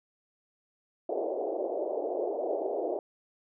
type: band-pass noise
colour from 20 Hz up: pink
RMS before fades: -32 dBFS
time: 1.09-2.99 s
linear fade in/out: 2 ms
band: 350 to 700 Hz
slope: 48 dB/octave
effects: none